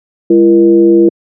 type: tone with frequency modulation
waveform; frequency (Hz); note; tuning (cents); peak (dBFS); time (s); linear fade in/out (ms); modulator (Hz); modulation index
sine; 338.8; E4; +48; -3; 0.3-1.09; 5; 135; 0.68
effects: high-pass 150 Hz 12 dB/octave